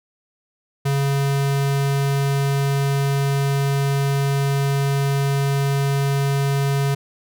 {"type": "tone", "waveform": "square", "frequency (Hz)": 139.1, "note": "C#3", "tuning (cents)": 6, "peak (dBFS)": -18, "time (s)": [0.85, 6.95], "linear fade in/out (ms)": 10, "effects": []}